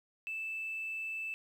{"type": "tone", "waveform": "triangle", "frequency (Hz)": 2637, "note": "E7", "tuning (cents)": 0, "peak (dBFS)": -33, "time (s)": [0.27, 1.34], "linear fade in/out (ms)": 0, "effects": ["tanh soft clip ceiling -33 dBFS", "11-bit"]}